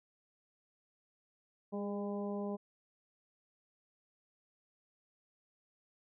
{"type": "harmonic tone with a mistuned harmonic", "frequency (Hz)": 202.2, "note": "G#3", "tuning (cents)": -46, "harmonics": [1, 2, 3, 4, 5], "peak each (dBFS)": [-38, -41, -44, -49, -51], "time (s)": [1.72, 2.57], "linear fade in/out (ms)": 20, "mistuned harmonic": 2, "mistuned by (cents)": 22, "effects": []}